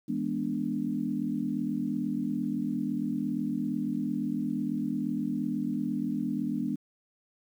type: chord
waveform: sine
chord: E dominant seventh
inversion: none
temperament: equal with one note detuned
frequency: 164.81 / 207.7 / 245.4 / 293.7 Hz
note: E3 / G#3 / B3 / D4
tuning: 0 / 0 / -11 / 0 cents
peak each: -38 / -33 / -32 / -33 dBFS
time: 0.08-6.76 s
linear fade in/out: 10 ms
effects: 10-bit